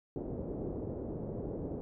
white low-pass noise, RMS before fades -39 dBFS, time 0.16-1.81 s, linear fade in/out 0 ms, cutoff 480 Hz, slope 24 dB/octave, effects none

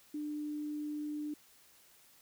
sine tone, 298.5 Hz, D4, 28 cents sharp, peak -36 dBFS, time 0.14-1.34 s, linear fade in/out 5 ms, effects white hiss -63 dBFS RMS until 2.21 s

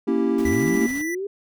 triangle chord, A# diminished seventh, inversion none, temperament equal, 233.1 / 277.2 / 329.6 / 392 Hz, A#3 / C#4 / E4 / G4, 0 / 0 / 0 / 0 cents, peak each -22 dBFS, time 0.07-0.87 s, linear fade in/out 10 ms
pink noise with tremolo, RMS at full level -39 dBFS, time 0.38-1.02 s, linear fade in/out 5 ms, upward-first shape square, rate 14 Hz, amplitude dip 35%
sine linear sweep, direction up, 65.41 to 410 Hz, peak -25 dBFS, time 0.45-1.27 s, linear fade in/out 5 ms
square tone, 1975.5 Hz, B6, in tune, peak -28 dBFS, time 0.45-1.15 s, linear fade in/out 5 ms
effects none

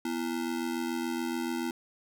square ring-modulated tone, 290.3 Hz, D4, 20 cents flat, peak -28 dBFS, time 0.05-1.71 s, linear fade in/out 2 ms, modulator 43.5 Hz, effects none

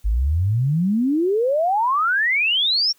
sine exponential sweep, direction up, 49 to 5650 Hz, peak -16 dBFS, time 0.04-2.93 s, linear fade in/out 20 ms, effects white hiss -59 dBFS RMS until 2.98 s

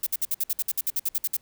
violet noise bursts, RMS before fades -25 dBFS, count 15, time 0.03-1.368 s, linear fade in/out 5 ms, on 36 ms, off 57 ms, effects pink hiss -62 dBFS RMS until 1.41 s

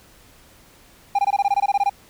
triangle tone bursts, 803 Hz, G5, 41 cents sharp, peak -13 dBFS, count 13, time 1.15-1.896 s, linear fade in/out 5 ms, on 38 ms, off 21 ms, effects pink hiss -51 dBFS RMS until 2.09 s

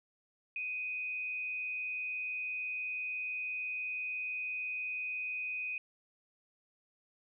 sine tone with frequency modulation, 2497 Hz, D#7, 6 cents sharp, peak -35 dBFS, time 0.56-5.78 s, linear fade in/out 2 ms, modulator 124 Hz, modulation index 0.36, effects none

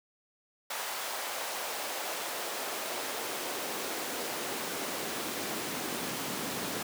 pink noise with high-pass filter sweep, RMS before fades -36 dBFS, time 0.7-6.83 s, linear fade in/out 5 ms, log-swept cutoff 760 to 200 Hz, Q 1.2, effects none

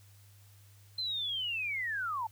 sine linear sweep, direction down, 4144 to 854 Hz, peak -32 dBFS, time 0.98-2.27 s, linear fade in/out 5 ms, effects added 100 Hz sine -56 dBFS peak until 2.31 s + white hiss -64 dBFS RMS until 2.31 s

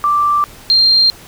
sine tone pair in turn, 1174.7 / 4186 Hz, D6 / C8, 0 / 0 cents, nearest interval octave + minor seventh, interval 2200 cents, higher second, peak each -10 / -7 dBFS, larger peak second, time 0.04-0.44 / 0.7-1.1 s, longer neither, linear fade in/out 0 ms, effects pink hiss -38 dBFS RMS until 1.27 s

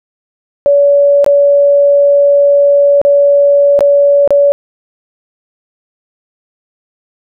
sine tone with dropouts, 569 Hz, C#5, 45 cents sharp, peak -4 dBFS, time 0.66-4.52 s, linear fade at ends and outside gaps 0 ms, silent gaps 1.244-1.263 / 3.015-3.05 / 3.791-3.807 / 4.276-4.306 s, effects none

